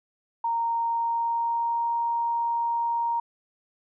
sine tone with pitch glide, 927 to 934.5 Hz, A#5 to A#5, -10 to +4 cents, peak -23 dBFS, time 0.44-3.2 s, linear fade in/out 5 ms, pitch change +14 cents, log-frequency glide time 0.83-1.92 s, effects none

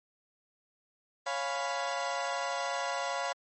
30% pulse chord, C# dominant seventh, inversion none, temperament equal, 554.4 / 698.5 / 830.6 / 987.8 Hz, C#5 / E#5 / G#5 / B5, 0 / 0 / 0 / 0 cents, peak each -34 / -33 / -38 / -34 dBFS, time 1.26-3.33 s, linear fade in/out 10 ms, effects MP3 32 kbps

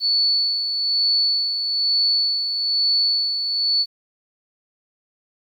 sine tone with tremolo, 4449 Hz, C#8, 5 cents sharp, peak -15 dBFS, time 0-3.86 s, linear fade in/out 50 ms, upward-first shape sine, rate 1.1 Hz, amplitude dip 50%, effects 9-bit

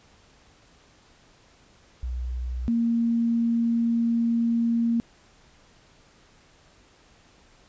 sine tone pair in turn, 61.74 / 232.3 Hz, B1 / A#3, 0 / -6 cents, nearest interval octave + major seventh, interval 2294 cents, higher second, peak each -27 / -20 dBFS, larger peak second, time 2.03-2.68 / 2.68-5 s, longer second, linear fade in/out 0 ms, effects pink hiss -57 dBFS RMS until 7.68 s + resampled to 16000 Hz

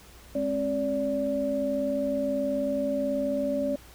sine tone cluster, 210.2 / 268.8 / 577 Hz, G#3 / C4 / D5, +21 / +47 / -31 cents, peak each -35 / -29 / -27 dBFS, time 0.35-3.76 s, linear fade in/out 5 ms, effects added 60 Hz sine -53 dBFS peak until 3.94 s + pink hiss -52 dBFS RMS until 3.94 s

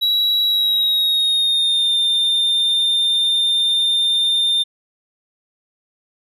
triangle tone with pitch glide, 3890 to 3609 Hz, B7 to A7, -27 to +43 cents, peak -13 dBFS, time 0.01-4.64 s, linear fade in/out 20 ms, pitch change -130 cents, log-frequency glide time 0.46-1.93 s, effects none

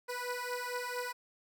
15% pulse beating tone pair, 490.1 / 494.5 Hz, B4 / B4, -13 / +2 cents, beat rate 4.4 Hz, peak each -33 / -32 dBFS, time 0.08-1.13 s, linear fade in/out 20 ms, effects none

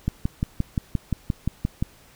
click train, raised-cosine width 5 ms, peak -10 dBFS, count 11, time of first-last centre 0.08-1.825 s, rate 5.73 Hz, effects pink hiss -53 dBFS RMS until 2.15 s

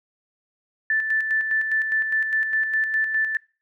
sine tone with tremolo, 1760 Hz, A6, in tune, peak -18 dBFS, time 0.9-3.37 s, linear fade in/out 2 ms, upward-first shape square, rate 4.9 Hz, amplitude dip 45%, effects noise-tail reverb RT60 0.4 s tail -26 dB re dry

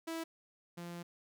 sawtooth tone pair in turn, 327.6 / 172.64 Hz, E4 / F3, -11 / -20 cents, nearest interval major seventh, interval 1109 cents, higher first, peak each -34 / -39 dBFS, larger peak first, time 0.07-0.24 / 0.77-1.03 s, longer second, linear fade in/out 10 ms, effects none

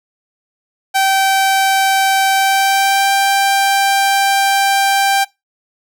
sawtooth tone with pitch glide, 775 to 787.2 Hz, G5 to G5, -20 to +7 cents, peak -7 dBFS, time 0.94-5.25 s, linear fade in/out 20 ms, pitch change +27 cents, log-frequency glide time 2.33-3.13 s, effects noise-tail reverb RT60 0.2 s tail -21 dB re dry

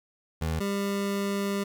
25% pulse tone pair in turn, 80.3 / 199.62 Hz, E2 / G3, -45 / +32 cents, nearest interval octave + major third, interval 1577 cents, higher second, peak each -23 / -23 dBFS, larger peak neither, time 0.41-0.6 / 0.6-1.64 s, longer second, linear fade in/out 10 ms, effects 10-bit

